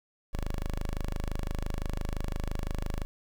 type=tone; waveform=sawtooth; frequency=25.86 Hz; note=G#0; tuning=6 cents flat; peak=-26 dBFS; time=0.33-3.05 s; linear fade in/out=0 ms; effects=9-bit